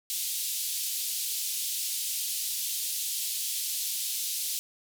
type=band-pass noise; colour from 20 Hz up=white; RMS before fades=-32 dBFS; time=0.1-4.59 s; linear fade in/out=0 ms; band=3100 to 15000 Hz; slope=24 dB/octave; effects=none

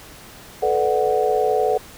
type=chord; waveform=sine; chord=B minor seventh; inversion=third; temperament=equal with one note detuned; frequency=434.7 / 493.9 / 587.3 / 740 Hz; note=A4 / B4 / D5 / F#5; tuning=-21 / 0 / 0 / 0 cents; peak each=-20 / -22 / -25 / -21 dBFS; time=0.62-1.78 s; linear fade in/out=10 ms; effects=pink hiss -42 dBFS RMS until 1.97 s

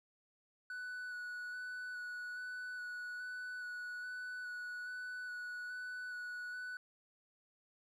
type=tone with vibrato; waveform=triangle; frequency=1480 Hz; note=F#6; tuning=in tune; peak=-40 dBFS; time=0.7-6.77 s; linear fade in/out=2 ms; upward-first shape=square; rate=1.2 Hz; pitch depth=12 cents each way; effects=none

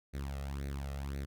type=tone with flanger; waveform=sawtooth; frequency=69.3 Hz; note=C#2; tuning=in tune; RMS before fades=-39 dBFS; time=0.13-1.26 s; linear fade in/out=20 ms; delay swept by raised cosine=0.48 to 1.58 ms; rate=1.9 Hz; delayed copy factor=+0.75; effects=none

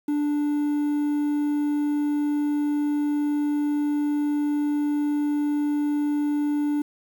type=tone with quantisation; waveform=triangle; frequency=293.7 Hz; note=D4; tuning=in tune; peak=-19 dBFS; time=0.08-6.82 s; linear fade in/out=5 ms; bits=8; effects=none

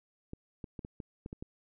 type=clicks; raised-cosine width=3 ms; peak=-28 dBFS; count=8; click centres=0.334 / 0.642 / 0.792 / 0.849 / 1.002 / 1.261 / 1.329 / 1.425 s; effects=none

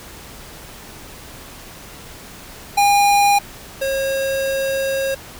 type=tone pair in turn; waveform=square; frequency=811 / 541.1 Hz; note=G#5 / C#5; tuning=-41 / -42 cents; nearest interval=perfect fifth; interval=701 cents; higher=first; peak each=-12 / -19 dBFS; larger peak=first; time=2.77-3.39 / 3.81-5.15 s; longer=second; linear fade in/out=10 ms; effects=pink hiss -38 dBFS RMS until 5.39 s

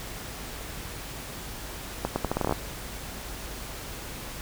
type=accelerating click train; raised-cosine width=1 ms; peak=-11 dBFS; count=11; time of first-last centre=2.05-2.524 s; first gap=110 ms; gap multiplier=0.79; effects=added 50 Hz sine -43 dBFS peak until 4.41 s + pink hiss -39 dBFS RMS until 4.41 s

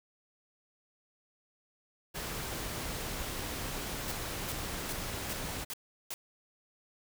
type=noise; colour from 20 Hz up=pink; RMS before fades=-38 dBFS; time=2.14-5.65 s; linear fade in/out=20 ms
type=noise bursts; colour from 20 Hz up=white; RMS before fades=-39 dBFS; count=6; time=4.08-6.14 s; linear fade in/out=0 ms; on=35 ms; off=370 ms
effects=none

